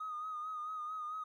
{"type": "tone with vibrato", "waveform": "triangle", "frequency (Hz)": 1244.5, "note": "D#6", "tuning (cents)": 0, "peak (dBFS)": -35, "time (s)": [0, 1.24], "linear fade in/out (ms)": 10, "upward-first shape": "sine", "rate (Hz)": 4.5, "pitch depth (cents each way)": 43, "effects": ["tanh soft clip ceiling -36 dBFS"]}